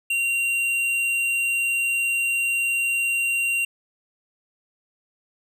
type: tone with tanh clipping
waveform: sine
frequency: 2761 Hz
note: F7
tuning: 20 cents flat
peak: -22 dBFS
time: 0.1-3.65 s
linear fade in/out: 5 ms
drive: 12 dB
effects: none